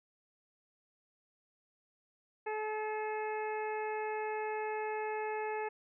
harmonic tone, 430 Hz, A4, 40 cents flat, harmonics 1 / 2 / 3 / 4 / 5 / 6, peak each -37 / -38 / -51 / -46 / -48 / -49 dBFS, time 2.46-5.69 s, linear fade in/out 10 ms, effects none

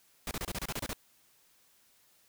pink noise bursts, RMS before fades -36 dBFS, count 10, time 0.27-0.932 s, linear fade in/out 2 ms, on 41 ms, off 28 ms, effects white hiss -66 dBFS RMS until 2.28 s

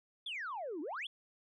sine exponential two-way sweep, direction down then up, 3588 to 281.3 to 3588 Hz, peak -37 dBFS, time 0.26-1.07 s, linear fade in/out 5 ms, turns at 0.81 s, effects tanh soft clip ceiling -35 dBFS

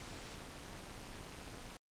pink noise with amplitude modulation, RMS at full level -45 dBFS, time 0-1.77 s, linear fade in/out 2 ms, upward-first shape sine, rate 220 Hz, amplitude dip 85%, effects low-pass 8000 Hz 12 dB/octave + Opus 48 kbps

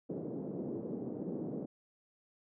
white band-pass noise, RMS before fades -40 dBFS, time 0.09-1.66 s, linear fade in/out 10 ms, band 150 to 420 Hz, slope 24 dB/octave, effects none

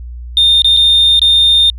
sine tone with dropouts, 3637 Hz, A#7, 43 cents flat, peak -4 dBFS, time 0.37-1.7 s, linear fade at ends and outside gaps 1 ms, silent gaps 0.62-0.645 / 0.766-0.771 / 1.194-1.217 s, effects tanh soft clip ceiling -3 dBFS + added 60 Hz sine -24 dBFS peak until 1.78 s

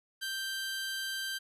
20% pulse tone pair together, 1568 / 3955 Hz, G6 / B7, 0 / +2 cents, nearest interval octave + major third, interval 1602 cents, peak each -30 / -39 dBFS, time 0.21-1.39 s, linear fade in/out 20 ms, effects resampled to 32000 Hz

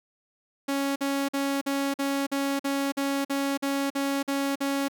sawtooth tone bursts, 277.2 Hz, C#4, in tune, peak -21 dBFS, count 13, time 0.68-4.884 s, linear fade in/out 10 ms, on 280 ms, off 47 ms, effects none

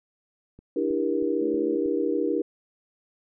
click train, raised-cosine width 3 ms, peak -34 dBFS, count 5, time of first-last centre 0.59-1.86 s, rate 3.15 Hz
sine chord, E half-diminished seventh, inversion third, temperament just, 296.7 / 329.6 / 395.6 / 474.7 Hz, D4 / E4 / G4 / Bb4, +18 / 0 / +16 / +31 cents, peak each -28 dBFS, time 0.76-2.42 s, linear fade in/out 5 ms
harmonic tone, 110 Hz, A2, in tune, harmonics 2 / 3 / 4 / 5, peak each -37 / -44 / -43 / -43 dBFS, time 1.41-1.76 s, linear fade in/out 5 ms
effects none

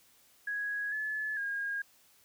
sine tone with pitch steps, 1662 / 1721 / 1627 Hz, G#6 / A6 / G#6, +1 / -39 / -36 cents, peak -32 dBFS, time 0.47-1.82 s, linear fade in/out 5 ms, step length 450 ms, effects white hiss -64 dBFS RMS until 2.24 s

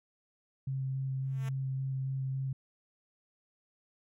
sine tone with vibrato, 133.4 Hz, C3, 34 cents sharp, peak -31 dBFS, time 0.67-2.53 s, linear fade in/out 5 ms, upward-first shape square, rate 3.6 Hz, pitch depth 8 cents each way
5% pulse tone with exponential growth, 224.4 Hz, A3, 34 cents sharp, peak -32 dBFS, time 1.22-1.49 s, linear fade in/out 5 ms, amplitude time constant 58 ms
effects MP3 64 kbps

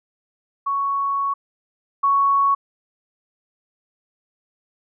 sine tone pair in turn, 1112 / 1112 Hz, C#6 / C#6, +5 / +5 cents, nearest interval unison, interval 0 cents, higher neither, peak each -19 / -14 dBFS, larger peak second, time 0.66-1.34 / 2.03-2.55 s, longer first, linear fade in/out 10 ms, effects none

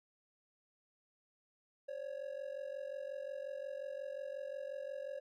triangle ring-modulated tone, 554.4 Hz, C#5, in tune, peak -36 dBFS, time 1.88-5.2 s, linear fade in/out 10 ms, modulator 22.8 Hz, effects none

